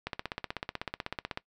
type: click train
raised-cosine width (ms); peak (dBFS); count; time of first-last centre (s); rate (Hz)
0.3; -17; 22; 0.07-1.374; 16.1
effects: noise-tail reverb RT60 0.1 s tail -20 dB re dry